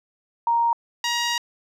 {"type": "tone pair in turn", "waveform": ["sine", "10% pulse"], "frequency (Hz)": [934, 948.7], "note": ["A#5", "A#5"], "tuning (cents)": [3, 30], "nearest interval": "unison", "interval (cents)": 27, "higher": "second", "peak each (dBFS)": [-17, -13], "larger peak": "second", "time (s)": [[0.47, 0.73], [1.04, 1.38]], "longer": "second", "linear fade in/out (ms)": 2, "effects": ["low-pass 9000 Hz 12 dB/octave"]}